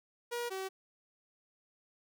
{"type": "tone pair in turn", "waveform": "sawtooth", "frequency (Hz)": [478.2, 381.6], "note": ["A#4", "G4"], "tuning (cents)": [44, -47], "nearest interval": "major third", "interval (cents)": 391, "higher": "first", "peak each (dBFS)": [-31, -33], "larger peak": "first", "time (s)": [[0.31, 0.5], [0.5, 0.69]], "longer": "neither", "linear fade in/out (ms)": 20, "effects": []}